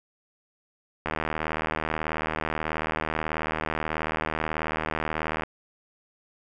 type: click train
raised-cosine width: 0.5 ms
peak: -12 dBFS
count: 344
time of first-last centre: 1.06-5.435 s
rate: 78.4 Hz
effects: none